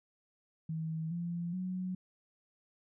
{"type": "tone with pitch steps", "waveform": "sine", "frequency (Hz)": [160.3, 171.81, 184.14], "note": ["E3", "F3", "F#3"], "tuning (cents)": [-48, -28, -8], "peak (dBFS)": -34, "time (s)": [0.69, 1.95], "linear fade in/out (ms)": 5, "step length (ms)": 420, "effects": []}